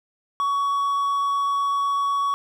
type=tone; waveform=triangle; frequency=1123 Hz; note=C#6; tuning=22 cents sharp; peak=-18 dBFS; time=0.4-2.34 s; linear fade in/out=0 ms; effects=none